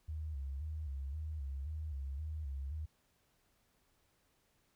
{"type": "tone with vibrato", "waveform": "sine", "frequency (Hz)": 72.8, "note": "D2", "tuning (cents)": -15, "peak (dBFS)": -38, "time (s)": [0.08, 2.86], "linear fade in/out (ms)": 10, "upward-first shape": "square", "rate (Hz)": 1.9, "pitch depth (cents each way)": 110, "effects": ["pink hiss -75 dBFS RMS until 4.75 s"]}